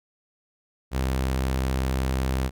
sawtooth tone, 65.41 Hz, C2, in tune, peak -19 dBFS, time 0.91-2.51 s, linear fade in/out 50 ms, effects none

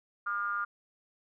triangle ring-modulated tone, 103.83 Hz, G#2, in tune, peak -25 dBFS, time 0.26-0.65 s, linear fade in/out 10 ms, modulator 1310 Hz, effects none

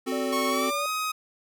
square chord, F# diminished, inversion second, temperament equal, 261.6 / 370 / 440 Hz, C4 / F#4 / A4, 0 / 0 / 0 cents, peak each -30 / -33 / -34 dBFS, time 0.06-0.71 s, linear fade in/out 20 ms
sine tone with vibrato, 575 Hz, D5, 37 cents flat, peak -31 dBFS, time 0.12-0.86 s, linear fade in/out 2 ms, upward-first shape sine, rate 4.3 Hz, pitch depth 16 cents each way
sawtooth tone with pitch glide, 1102 to 1258.6 Hz, C#6 to D#6, -11 to +19 cents, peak -23 dBFS, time 0.32-1.12 s, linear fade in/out 10 ms, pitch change +230 cents, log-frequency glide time 0.48-0.88 s
effects none

